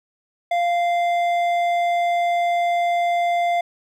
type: tone with hard clipping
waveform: sine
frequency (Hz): 695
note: F5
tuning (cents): -9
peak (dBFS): -19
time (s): 0.51-3.61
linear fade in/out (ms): 5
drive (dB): 8
effects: none